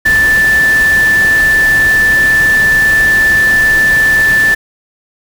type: tone in noise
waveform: sine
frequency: 1760 Hz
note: A6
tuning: in tune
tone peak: -6 dBFS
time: 0.05-4.55 s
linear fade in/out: 10 ms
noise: pink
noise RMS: -21 dBFS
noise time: 0.05-4.55 s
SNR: +12 dB
effects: none